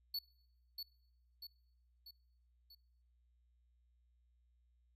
square tone with echo, 4435 Hz, C#8, in tune, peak -38 dBFS, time 0.14-0.19 s, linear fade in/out 5 ms, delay 640 ms, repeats 4, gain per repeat -5 dB, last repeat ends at 2.75 s, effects noise-tail reverb RT60 1.0 s tail -25 dB re dry + added 60 Hz sine -70 dBFS peak until 4.95 s

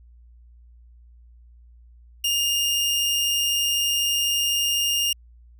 sawtooth tone, 2824 Hz, F7, 19 cents sharp, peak -17 dBFS, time 2.24-5.13 s, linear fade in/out 5 ms, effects added 59 Hz sine -47 dBFS peak until 5.59 s

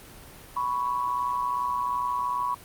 sine tone pair together, 987.8 / 1110.5 Hz, B5 / C#6, 0 / +3 cents, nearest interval major second, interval 203 cents, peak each -27 / -28 dBFS, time 0.56-2.55 s, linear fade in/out 10 ms, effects pink hiss -47 dBFS RMS until 2.64 s + Opus 32 kbps

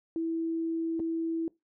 sine tone with dropouts, 328.3 Hz, E4, 7 cents flat, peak -28 dBFS, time 0.16-1.48 s, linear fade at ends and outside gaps 1 ms, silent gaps 0.995-1 s, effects noise-tail reverb RT60 0.2 s tail -22 dB re dry

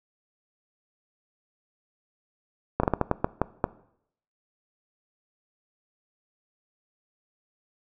slowing click train, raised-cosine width 1 ms, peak -7 dBFS, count 9, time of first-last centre 2.8-3.642 s, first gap 34 ms, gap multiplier 1.31, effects noise-tail reverb RT60 0.7 s tail -19 dB re dry

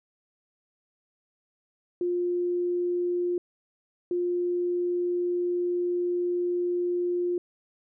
sine tone bursts at uneven times, 353.1 Hz, F4, 19 cents sharp, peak -24 dBFS, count 2, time 2.01-3.38 / 4.11-7.38 s, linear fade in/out 2 ms, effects none

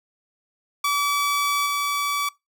sawtooth tone with level steps, 1148 Hz, D6, 40 cents flat, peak -16 / -18 dBFS, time 0.84-2.29 s, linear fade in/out 5 ms, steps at 1.66 s, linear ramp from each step 5 ms, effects noise-tail reverb RT60 0.2 s tail -23 dB re dry

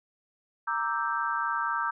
sine chord, E half-diminished seventh, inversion second, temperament equal, 932.3 / 1174.7 / 1318.5 / 1568 Hz, Bb5 / D6 / E6 / G6, 0 / 0 / 0 / 0 cents, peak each -32 dBFS, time 0.67-1.91 s, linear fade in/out 10 ms, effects none

